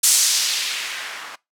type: noise with low-pass filter sweep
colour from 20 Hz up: violet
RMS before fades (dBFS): -21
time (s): 0.03-1.36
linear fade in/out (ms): 10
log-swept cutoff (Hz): 8200 to 1200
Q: 1.2
effects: noise-tail reverb RT60 0.2 s tail -22 dB re dry